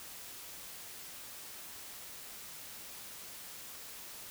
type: silence
effects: white hiss -48 dBFS RMS until 4.3 s